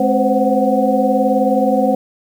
sine tone cluster, 212.4 / 265.3 / 510 / 529 / 744 Hz, G#3 / C4 / C5 / C5 / F#5, +39 / +24 / -44 / +19 / +9 cents, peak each -18 dBFS, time 0-1.95 s, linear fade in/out 5 ms, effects 7-bit

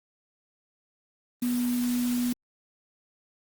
sine tone in noise, 244.5 Hz, B3, 17 cents flat, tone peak -24 dBFS, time 1.42-2.33 s, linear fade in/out 5 ms, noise white, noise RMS -38 dBFS, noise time 1.42-2.33 s, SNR +11 dB, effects Opus 24 kbps

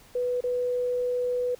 sine tone with dropouts, 493.9 Hz, B4, in tune, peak -24 dBFS, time 0.15-1.55 s, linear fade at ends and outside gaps 5 ms, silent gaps 0.407-0.438 s, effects pink hiss -54 dBFS RMS until 1.59 s

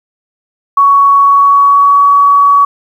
sine tone with pitch glide, 1118 to 1131.6 Hz, C#6 to C#6, +14 to +35 cents, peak -3 dBFS, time 0.77-2.65 s, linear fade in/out 5 ms, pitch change +21 cents, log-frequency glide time 1.19-2.07 s, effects 7-bit

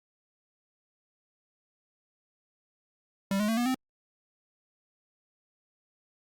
square tone with pitch steps, 196 / 210.1 / 225.1 / 241.3 / 258.6 Hz, G3 / G#3 / A3 / B3 / C4, 0 / +20 / +40 / -40 / -20 cents, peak -26 dBFS, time 3.31-3.745 s, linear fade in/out 2 ms, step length 87 ms, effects Opus 48 kbps

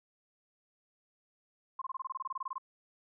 sine tone bursts, 1057 Hz, C6, 17 cents sharp, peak -34 dBFS, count 16, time 1.79-2.582 s, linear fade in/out 5 ms, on 27 ms, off 24 ms, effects none

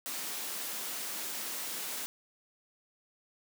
white high-pass noise, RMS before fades -38 dBFS, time 0.06-2.06 s, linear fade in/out 0 ms, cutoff 190 Hz, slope 24 dB/octave, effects none

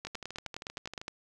two click trains, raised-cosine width 0.2 ms, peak -24 / -20 dBFS, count 13 / 11, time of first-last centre 0.07-1.015 / 0.05-1.081 s, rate 12.7 / 9.7 Hz, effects none

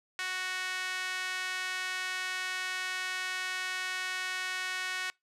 sawtooth tone with high-pass filter, 370 Hz, F#4, in tune, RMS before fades -35 dBFS, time 0.19-5.1 s, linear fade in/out 0 ms, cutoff 1700 Hz, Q 1.8, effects noise-tail reverb RT60 0.2 s tail -26 dB re dry + low-pass 9000 Hz 12 dB/octave

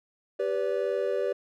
triangle chord, G major, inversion none, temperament equal with one note detuned, 392 / 493.9 / 575.6 Hz, G4 / B4 / D5, 0 / 0 / -35 cents, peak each -28 dBFS, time 0.39-1.33 s, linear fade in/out 10 ms, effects none

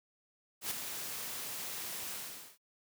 white noise with ADSR envelope, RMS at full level -34 dBFS, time 0.61-2.58 s, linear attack 100 ms, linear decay 7 ms, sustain -7 dB, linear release 460 ms, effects noise-tail reverb RT60 0.1 s tail -26 dB re dry + high-pass 100 Hz 12 dB/octave

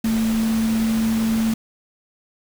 sine tone in noise, 223.4 Hz, A3, 27 cents sharp, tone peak -17 dBFS, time 0.04-1.54 s, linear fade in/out 5 ms, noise pink, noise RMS -31 dBFS, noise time 0.04-1.54 s, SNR +11 dB, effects none

